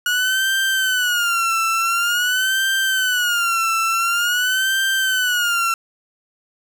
30% pulse tone with vibrato, 1447 Hz, F#6, 39 cents flat, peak -14 dBFS, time 0.06-5.74 s, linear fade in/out 2 ms, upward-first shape sine, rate 0.47 Hz, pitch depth 140 cents each way, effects none

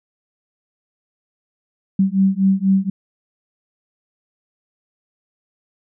sine beating tone pair, 190.8 / 194.9 Hz, G3 / G3, -47 / -10 cents, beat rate 4.1 Hz, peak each -16 dBFS, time 1.99-2.9 s, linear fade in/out 5 ms, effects none

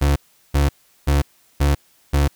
35% pulse tone bursts, 71.3 Hz, C#2, 49 cents sharp, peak -12 dBFS, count 5, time 0.01-2.28 s, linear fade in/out 10 ms, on 150 ms, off 380 ms, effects white hiss -57 dBFS RMS until 2.35 s

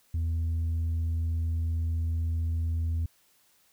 sine tone, 82.2 Hz, E2, 4 cents flat, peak -23 dBFS, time 0.14-3.06 s, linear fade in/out 5 ms, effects tanh soft clip ceiling -25 dBFS + white hiss -65 dBFS RMS until 3.72 s

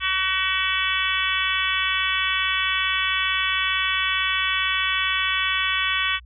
harmonic tone, 377.8 Hz, F#4, 36 cents sharp, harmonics 3 / 4 / 5 / 6 / 7 / 8 / 9, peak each -28 / -28 / -28 / -28 / -28 / -28 / -28 dBFS, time 0-6.2 s, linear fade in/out 50 ms, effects added 60 Hz sine -43 dBFS peak until 6.25 s

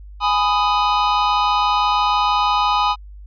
square chord, G# minor, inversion none, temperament just, 830.6 / 996.7 / 1245.9 Hz, G#5 / B5 / D#6, 0 / +16 / +2 cents, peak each -20 dBFS, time 0.2-2.96 s, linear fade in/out 50 ms, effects added 50 Hz sine -35 dBFS peak until 3.26 s + resampled to 11025 Hz

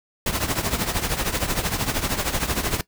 pink noise with tremolo, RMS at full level -21 dBFS, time 0.26-2.81 s, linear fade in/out 2 ms, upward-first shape triangle, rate 13 Hz, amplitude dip 80%, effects noise-tail reverb RT60 0.1 s tail -19 dB re dry

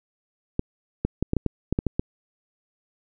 clicks, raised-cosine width 3 ms, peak -9 dBFS, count 10, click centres 0.594 / 1.05 / 1.226 / 1.334 / 1.367 / 1.463 / 1.726 / 1.789 / 1.867 / 1.995 s, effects none

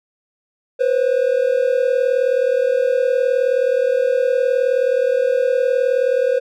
triangle tone pair together, 491.8 / 531 Hz, B4 / C5, -7 / +25 cents, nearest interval minor second, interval 132 cents, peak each -15 dBFS, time 0.79-6.4 s, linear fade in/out 20 ms, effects none

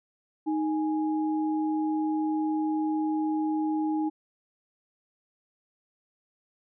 sine tone pair together, 311.1 / 830.6 Hz, D#4 / G#5, 0 / 0 cents, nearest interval octave + perfect fourth, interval 1700 cents, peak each -25 / -34 dBFS, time 0.46-4.1 s, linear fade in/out 20 ms, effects none

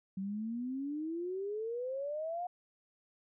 sine exponential sweep, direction up, 188.3 to 726 Hz, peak -35 dBFS, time 0.17-2.47 s, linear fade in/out 5 ms, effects none

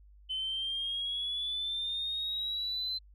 sine exponential sweep, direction up, 3044 to 4082 Hz, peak -31 dBFS, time 0.29-2.99 s, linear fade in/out 20 ms, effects tanh soft clip ceiling -27 dBFS + added 50 Hz sine -54 dBFS peak until 3.14 s

